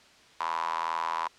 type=tone with high-pass filter; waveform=sawtooth; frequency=82.41 Hz; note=E2; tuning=in tune; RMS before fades=-31 dBFS; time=0.4-1.28 s; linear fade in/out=5 ms; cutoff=990 Hz; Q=8.3; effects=white hiss -56 dBFS RMS until 1.38 s + low-pass 5000 Hz 12 dB/octave